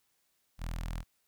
sawtooth tone with notch filter, 41.2 Hz, E1, in tune, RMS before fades -37 dBFS, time 0.58-1.04 s, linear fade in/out 50 ms, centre 390 Hz, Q 0.76, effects white hiss -75 dBFS RMS until 1.27 s

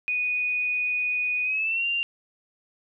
sine tone with pitch glide, 2477 to 2780 Hz, D#7 to F7, -8 to -9 cents, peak -23 dBFS, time 0.08-2.03 s, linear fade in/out 0 ms, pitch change +199 cents, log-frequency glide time 1.43-1.86 s, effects none

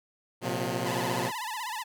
10% pulse chord, Bb suspended second, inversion none, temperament equal with one note detuned, 116.54 / 130.81 / 179.11 Hz, Bb2 / C3 / F3, 0 / 0 / +44 cents, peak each -25 dBFS, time 0.41-1.32 s, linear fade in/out 50 ms
sawtooth tone with vibrato, 932.3 Hz, A#5, in tune, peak -29 dBFS, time 0.85-1.84 s, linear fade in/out 20 ms, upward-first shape sine, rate 16 Hz, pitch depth 160 cents each way
effects none

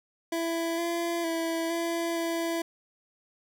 25% pulse tone with pitch steps, 332.7 / 339.8 / 329.8 / 336.4 / 333.7 Hz, E4 / F4 / E4 / E4 / E4, +16 / -47 / +1 / +35 / +21 cents, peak -24 dBFS, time 0.32-2.62 s, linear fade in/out 5 ms, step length 460 ms, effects none

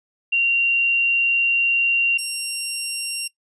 sine / 10% pulse tone pair in turn, 2762 / 2762 Hz, F7 / F7, -20 / -20 cents, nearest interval unison, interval 0 cents, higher neither, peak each -15 dBFS, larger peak neither, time 0.32-2.18 / 2.18-3.28 s, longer first, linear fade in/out 10 ms, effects noise-tail reverb RT60 0.1 s tail -19 dB re dry + resampled to 24000 Hz

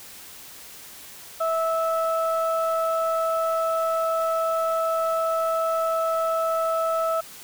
sine tone pair together, 653 / 1307.3 Hz, E5 / E6, -17 / -15 cents, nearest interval octave, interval 1202 cents, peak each -22 / -24 dBFS, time 1.4-7.21 s, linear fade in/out 10 ms, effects tanh soft clip ceiling -15 dBFS + white hiss -43 dBFS RMS until 7.43 s

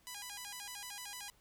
5% pulse tone with vibrato, 900 Hz, A5, 39 cents sharp, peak -32 dBFS, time 0.07-1.3 s, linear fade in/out 0 ms, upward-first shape square, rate 6.6 Hz, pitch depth 170 cents each way, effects pink hiss -69 dBFS RMS until 1.4 s

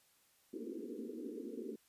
pink band-pass noise, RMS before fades -45 dBFS, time 0.53-1.76 s, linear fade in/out 5 ms, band 220 to 470 Hz, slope 96 dB/octave, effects white hiss -71 dBFS RMS until 1.88 s + resampled to 32000 Hz

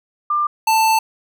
sine / square tone pair in turn, 1193 / 885.4 Hz, D6 / A5, +27 / +11 cents, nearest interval perfect fourth, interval 516 cents, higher first, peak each -15 / -13 dBFS, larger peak second, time 0.3-0.47 / 0.67-0.99 s, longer second, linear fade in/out 5 ms, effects none

